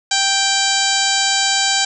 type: harmonic tone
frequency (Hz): 784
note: G5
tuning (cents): 0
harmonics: 1 / 2 / 3 / 4 / 5 / 6 / 7 / 8 / 9 / 10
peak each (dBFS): -22 / -22 / -26 / -22 / -22 / -22 / -27 / -27 / -22 / -27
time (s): 0.11-1.85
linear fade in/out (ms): 5
effects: none